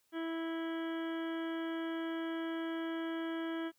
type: harmonic tone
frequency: 328.1 Hz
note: E4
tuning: 8 cents flat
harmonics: 1 / 2 / 3 / 4 / 5 / 6 / 7 / 9 / 10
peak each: -36 / -46 / -50 / -50 / -48 / -55 / -57 / -57 / -54 dBFS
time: 0.12-3.72 s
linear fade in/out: 50 ms
effects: white hiss -75 dBFS RMS until 3.78 s